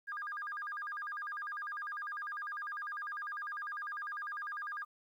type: tone with vibrato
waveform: sine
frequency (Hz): 1403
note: F6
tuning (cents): +8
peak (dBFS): -37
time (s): 0.07-4.85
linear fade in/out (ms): 20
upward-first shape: square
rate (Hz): 10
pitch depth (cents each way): 260
effects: tanh soft clip ceiling -34 dBFS + 12-bit